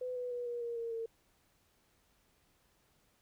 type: tone with pitch steps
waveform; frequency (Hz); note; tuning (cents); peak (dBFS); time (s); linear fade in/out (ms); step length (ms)
sine; 503 / 494.6 / 486.4 / 478.3 / 470.4 / 462.6 / 454.9; B4 / B4 / B4 / A#4 / A#4 / A#4 / A#4; +32 / +3 / -26 / +44 / +16 / -13 / -42; -36; 0.01-1.06; 5; 150
effects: pink hiss -72 dBFS RMS until 3.21 s